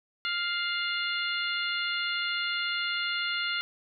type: harmonic tone with a mistuned harmonic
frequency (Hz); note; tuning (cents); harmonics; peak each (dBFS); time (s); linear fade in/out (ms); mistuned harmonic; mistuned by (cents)
698.5; F5; 0; 2 / 3 / 4 / 5 / 6; -32 / -34 / -34 / -37 / -37; 0.25-3.61; 0; 4; +28
effects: none